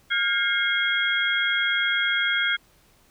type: tone cluster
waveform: sine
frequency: 1413 / 1617 / 2142 / 3282 Hz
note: F6 / G#6 / C7 / G#7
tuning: +20 / -47 / +40 / -21 cents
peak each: -26 dBFS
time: 0.1-2.57 s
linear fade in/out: 20 ms
effects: pink hiss -59 dBFS RMS until 3.1 s